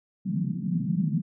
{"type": "band-pass noise", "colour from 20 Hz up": "white", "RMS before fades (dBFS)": -27, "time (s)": [0.25, 1.22], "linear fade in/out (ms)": 20, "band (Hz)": [150, 210], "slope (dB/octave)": 48, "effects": []}